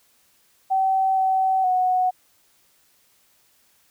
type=tone with pitch steps; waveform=sine; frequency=766 / 761 / 737 Hz; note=G5 / F#5 / F#5; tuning=-40 / +48 / -7 cents; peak=-17 dBFS; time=0.7-2.11 s; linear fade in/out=20 ms; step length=470 ms; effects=white hiss -61 dBFS RMS until 3.9 s